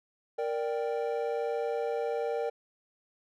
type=chord; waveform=triangle; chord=G minor; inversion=first; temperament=equal; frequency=466.2 / 587.3 / 784 Hz; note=Bb4 / D5 / G5; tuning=0 / 0 / 0 cents; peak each=-29 / -33 / -35 dBFS; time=0.38-2.5 s; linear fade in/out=10 ms; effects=none